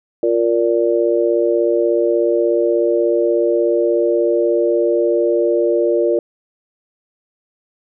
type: chord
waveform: sine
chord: Bb major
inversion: second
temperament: just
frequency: 349.6 / 466.2 / 582.7 Hz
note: F4 / Bb4 / D5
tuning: +2 / 0 / -14 cents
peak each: -16 / -17 / -18 dBFS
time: 0.23-6.19 s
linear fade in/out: 2 ms
effects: none